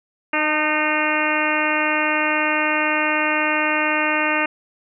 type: harmonic tone with a mistuned harmonic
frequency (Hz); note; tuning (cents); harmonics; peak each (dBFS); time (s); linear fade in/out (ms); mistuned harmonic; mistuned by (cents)
306; D#4; -29; 1 / 2 / 3 / 4 / 5 / 6 / 7 / 8 / 9; -26 / -26 / -26 / -26 / -26 / -26 / -26 / -26 / -26; 0.33-4.46; 5; 3; -26
effects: none